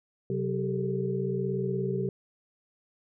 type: tone cluster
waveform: sine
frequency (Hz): 131.2 / 187.8 / 389 / 430 / 450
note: C3 / F#3 / G4 / A4 / A4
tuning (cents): +5 / +26 / -13 / -40 / +39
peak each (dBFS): -32 / -33 / -31 / -37 / -39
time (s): 0.3-2.09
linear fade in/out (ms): 2
effects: none